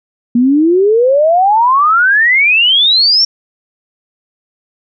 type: exponential sweep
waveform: sine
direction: up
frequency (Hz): 233.1 to 5588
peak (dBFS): -6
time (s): 0.35-3.25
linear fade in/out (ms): 5
effects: none